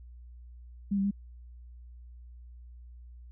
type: tone with pitch steps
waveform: sine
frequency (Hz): 200.4 / 195.6 / 200.5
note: G3 / G3 / G3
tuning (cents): +38 / -4 / +39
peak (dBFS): -25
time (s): 0.91-1.111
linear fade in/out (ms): 10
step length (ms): 67
effects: added 60 Hz sine -46 dBFS peak until 3.31 s